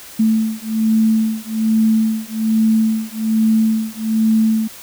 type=beating tone pair; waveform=sine; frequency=220 / 221.2 Hz; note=A3 / A3; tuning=0 / +9 cents; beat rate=1.2 Hz; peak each=-16 dBFS; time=0.19-4.68 s; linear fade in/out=10 ms; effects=white hiss -37 dBFS RMS until 4.82 s